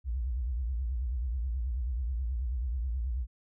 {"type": "tone with vibrato", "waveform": "sine", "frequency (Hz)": 61.4, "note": "B1", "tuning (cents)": -9, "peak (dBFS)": -29, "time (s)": [0.04, 3.27], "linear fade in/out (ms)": 50, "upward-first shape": "triangle", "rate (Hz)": 9.3, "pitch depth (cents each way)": 230, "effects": []}